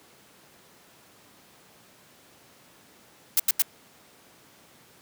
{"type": "noise bursts", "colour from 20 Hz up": "blue", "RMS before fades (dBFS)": -20, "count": 3, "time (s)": [3.37, 3.621], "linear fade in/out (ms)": 2, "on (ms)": 27, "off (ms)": 85, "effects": ["pink hiss -55 dBFS RMS until 5.01 s", "high-pass 150 Hz 12 dB/octave"]}